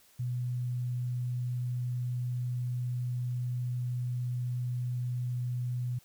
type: tone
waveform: sine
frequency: 123.47 Hz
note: B2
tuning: in tune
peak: -30 dBFS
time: 0.19-5.99 s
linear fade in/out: 10 ms
effects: white hiss -62 dBFS RMS until 6.04 s